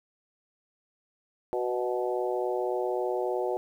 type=harmonic tone with a mistuned harmonic; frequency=123.47 Hz; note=B2; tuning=in tune; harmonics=3 / 4 / 5 / 6 / 7; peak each=-30 / -32 / -34 / -36 / -37 dBFS; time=1.53-3.57 s; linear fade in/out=0 ms; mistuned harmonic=6; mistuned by=-18 cents; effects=10-bit

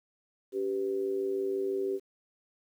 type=tone with amplitude modulation; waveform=sine; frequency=389.9 Hz; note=G4; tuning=9 cents flat; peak=-25 dBFS; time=0.52-2 s; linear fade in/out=50 ms; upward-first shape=sine; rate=106 Hz; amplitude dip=70%; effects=10-bit

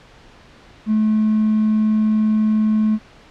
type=tone with hard clipping; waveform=triangle; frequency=215.9 Hz; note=A3; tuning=33 cents flat; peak=-14 dBFS; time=0.86-2.99 s; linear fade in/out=50 ms; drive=4 dB; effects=pink hiss -46 dBFS RMS until 3.3 s + low-pass 4000 Hz 12 dB/octave

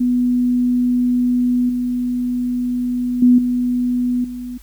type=tone with level steps; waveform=sine; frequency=246.9 Hz; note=B3; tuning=in tune; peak=-13 / -17 / -7 / -15 / -25 dBFS; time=0-4.58 s; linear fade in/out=10 ms; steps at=1.69 / 3.22 / 3.38 / 4.24 s; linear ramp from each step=5 ms; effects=added 50 Hz sine -40 dBFS peak until 4.62 s + white hiss -51 dBFS RMS until 4.62 s

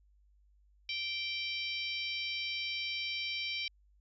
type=harmonic tone; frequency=780 Hz; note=G5; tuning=9 cents flat; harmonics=3 / 4 / 5 / 6 / 7; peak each=-38 / -40 / -42 / -44 / -45 dBFS; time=0.89-3.68 s; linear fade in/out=2 ms; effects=added 50 Hz sine -63 dBFS peak until 4 s

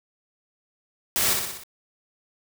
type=noise with echo; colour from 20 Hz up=white; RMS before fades=-23 dBFS; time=1.16-1.33 s; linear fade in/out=0 ms; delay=61 ms; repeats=5; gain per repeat=-4 dB; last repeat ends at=1.635 s; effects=none

